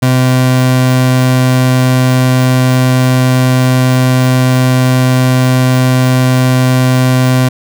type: tone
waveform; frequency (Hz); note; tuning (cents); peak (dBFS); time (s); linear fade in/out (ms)
30% pulse; 128.1; C3; -36; -4; 0.02-7.49; 10
effects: none